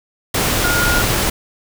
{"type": "tone in noise", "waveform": "sine", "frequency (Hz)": 1424, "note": "F6", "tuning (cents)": 33, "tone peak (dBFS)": -17, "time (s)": [0.64, 1.02], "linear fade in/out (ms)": 5, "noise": "pink", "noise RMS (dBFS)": -17, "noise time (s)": [0.34, 1.3], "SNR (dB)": -3, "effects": []}